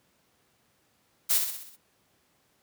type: noise with echo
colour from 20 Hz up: blue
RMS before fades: -23 dBFS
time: 1.29-1.39 s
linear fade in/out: 20 ms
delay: 63 ms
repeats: 6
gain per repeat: -5 dB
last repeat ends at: 1.768 s
effects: pink hiss -68 dBFS RMS until 2.62 s + high-pass 100 Hz 12 dB/octave